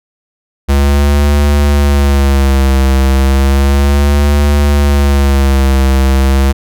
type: tone with vibrato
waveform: square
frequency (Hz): 69.5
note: C#2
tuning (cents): +5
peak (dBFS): -7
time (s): 0.68-6.53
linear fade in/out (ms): 20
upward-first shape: sine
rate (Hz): 0.33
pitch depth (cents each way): 71
effects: none